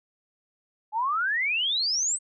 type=exponential sweep; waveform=sine; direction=up; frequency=830.6 to 8410 Hz; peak=-23 dBFS; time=0.92-2.19 s; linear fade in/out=50 ms; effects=none